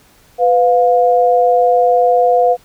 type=tone pair together; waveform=sine; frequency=499.9 / 707 Hz; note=B4 / F5; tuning=+21 / +21 cents; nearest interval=tritone; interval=600 cents; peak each=-11 dBFS; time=0.38-2.57 s; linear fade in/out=50 ms; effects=pink hiss -49 dBFS RMS until 2.64 s